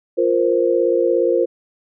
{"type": "chord", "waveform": "sine", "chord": "F suspended fourth", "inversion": "none", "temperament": "equal", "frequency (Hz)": [349.2, 466.2, 523.3], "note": ["F4", "Bb4", "C5"], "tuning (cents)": [0, 0, 0], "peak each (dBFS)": -18, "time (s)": [0.17, 1.46], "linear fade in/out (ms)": 20, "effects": []}